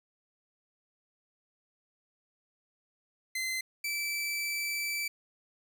sawtooth tone pair in turn, 2062 / 2321 Hz, C7 / D7, -26 / -21 cents, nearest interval major second, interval 205 cents, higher second, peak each -28 dBFS, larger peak neither, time 3.35-3.61 / 3.84-5.08 s, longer second, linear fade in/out 5 ms, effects none

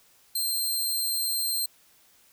15% pulse tone, 4161 Hz, C8, 10 cents flat, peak -19 dBFS, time 0.35-1.66 s, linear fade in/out 5 ms, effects white hiss -60 dBFS RMS until 2.32 s

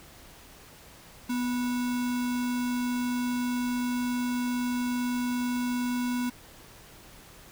sine tone with sample-and-hold, 246.3 Hz, B3, 5 cents flat, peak -26 dBFS, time 1.29-6.3 s, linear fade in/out 10 ms, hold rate 1225 Hz, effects pink hiss -51 dBFS RMS until 7.51 s

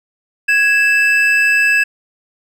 triangle tone pair together, 1661.2 / 2633 Hz, G#6 / E7, 0 / -3 cents, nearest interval minor sixth, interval 797 cents, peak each -11 dBFS, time 0.48-1.84 s, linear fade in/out 10 ms, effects none

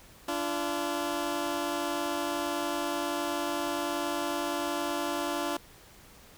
15% pulse tone pair together, 291 / 341.7 Hz, D4 / F4, -16 / -38 cents, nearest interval minor third, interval 278 cents, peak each -26 dBFS, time 0.28-5.57 s, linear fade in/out 5 ms, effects pink hiss -54 dBFS RMS until 6.37 s

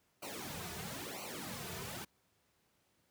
pink noise with flanger, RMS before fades -44 dBFS, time 0.22-2.05 s, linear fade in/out 10 ms, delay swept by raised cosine 0.57 to 3.77 ms, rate 1 Hz, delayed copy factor -1, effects pink hiss -75 dBFS RMS until 3.1 s + high-pass 80 Hz 12 dB/octave

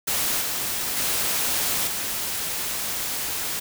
white noise with level steps, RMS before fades -24 / -27 / -24 / -28 dBFS, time 0.07-3.6 s, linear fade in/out 10 ms, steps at 0.41 / 0.97 / 1.87 s, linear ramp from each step 5 ms, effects none

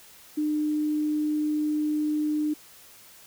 sine tone, 302.3 Hz, D#4, 50 cents flat, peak -23 dBFS, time 0.37-2.54 s, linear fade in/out 10 ms, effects white hiss -51 dBFS RMS until 3.26 s

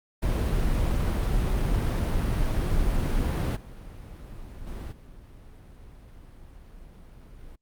brown noise with level steps, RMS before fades -24 / -41 / -35 / -47 / -45 dBFS, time 0.22-7.56 s, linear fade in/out 10 ms, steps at 3.55 / 4.66 / 4.91 / 7.38 s, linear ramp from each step 20 ms, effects Opus 48 kbps

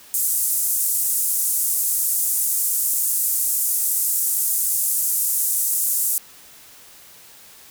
white band-pass noise, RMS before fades -21 dBFS, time 0.14-6.18 s, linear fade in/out 0 ms, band 7800 to 15000 Hz, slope 24 dB/octave, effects white hiss -46 dBFS RMS until 7.7 s

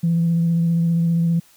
sine tone with vibrato, 167.8 Hz, E3, 31 cents sharp, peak -14 dBFS, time 0.03-1.4 s, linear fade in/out 10 ms, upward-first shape sine, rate 15 Hz, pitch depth 18 cents each way, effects tanh soft clip ceiling -11 dBFS + white hiss -53 dBFS RMS until 1.56 s

